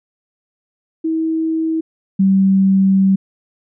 sine tone pair in turn, 321.8 / 192.84 Hz, E4 / G3, -42 / -28 cents, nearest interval major sixth, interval 886 cents, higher first, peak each -15 / -9 dBFS, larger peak second, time 1.04-1.81 / 2.19-3.16 s, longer second, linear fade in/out 10 ms, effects none

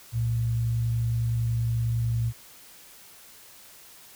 sine tone pair together, 65.1 / 116 Hz, C2 / A#2, -8 / -8 cents, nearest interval minor seventh, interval 1000 cents, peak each -35 / -23 dBFS, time 0.12-2.33 s, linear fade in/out 50 ms, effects white hiss -50 dBFS RMS until 4.15 s

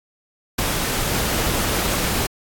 pink noise with ADSR envelope, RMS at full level -19 dBFS, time 0.58-2.27 s, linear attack 10 ms, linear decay 5 ms, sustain -3 dB, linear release 10 ms, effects AAC 64 kbps

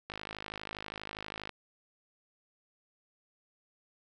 click train, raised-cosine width 0.3 ms, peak -23 dBFS, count 74, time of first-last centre 0.1-1.493 s, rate 52.4 Hz, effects none

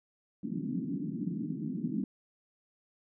pink band-pass noise, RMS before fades -35 dBFS, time 0.43-2.04 s, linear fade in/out 2 ms, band 160 to 300 Hz, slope 48 dB/octave, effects none

